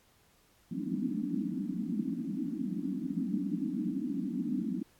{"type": "band-pass noise", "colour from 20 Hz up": "white", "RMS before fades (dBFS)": -34, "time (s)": [0.71, 4.83], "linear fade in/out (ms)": 5, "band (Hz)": [170, 310], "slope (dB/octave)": 96, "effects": ["pink hiss -66 dBFS RMS until 4.99 s", "AAC 64 kbps"]}